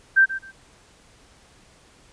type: tone with echo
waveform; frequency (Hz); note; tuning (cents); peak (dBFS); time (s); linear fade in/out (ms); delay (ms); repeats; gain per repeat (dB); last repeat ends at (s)
sine; 1568; G6; 0; -11; 0.16-0.26; 20; 130; 2; -14; 0.52
effects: pink hiss -54 dBFS RMS until 2.12 s + resampled to 22050 Hz